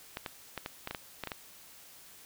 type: clicks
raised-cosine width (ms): 0.3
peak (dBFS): -20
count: 10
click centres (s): 0.171 / 0.262 / 0.577 / 0.661 / 0.874 / 0.91 / 0.948 / 1.237 / 1.273 / 1.318
effects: white hiss -54 dBFS RMS until 2.25 s